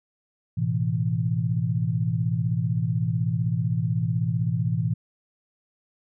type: chord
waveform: sine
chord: A suspended second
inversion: none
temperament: equal with one note detuned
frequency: 110 / 125.85 / 164.81 Hz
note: A2 / B2 / E3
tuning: 0 / +33 / 0 cents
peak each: -26 dBFS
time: 0.57-4.94 s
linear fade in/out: 10 ms
effects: none